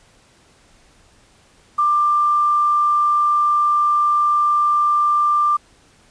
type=tone with quantisation; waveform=sine; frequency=1187 Hz; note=D6; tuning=18 cents sharp; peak=-13 dBFS; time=1.78-5.57 s; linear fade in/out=10 ms; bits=7; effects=pink hiss -53 dBFS RMS until 6.1 s + resampled to 22050 Hz